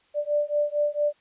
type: beating tone pair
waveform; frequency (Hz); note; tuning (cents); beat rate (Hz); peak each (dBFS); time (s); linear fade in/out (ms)
sine; 587.3 / 591.7; D5 / D5; 0 / +13; 4.4; -25; 0.14-1.13; 50
effects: white hiss -63 dBFS RMS until 1.2 s + resampled to 8000 Hz